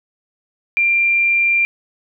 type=tone; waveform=sine; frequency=2378 Hz; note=D7; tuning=21 cents sharp; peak=-12 dBFS; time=0.77-1.65 s; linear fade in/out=0 ms; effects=none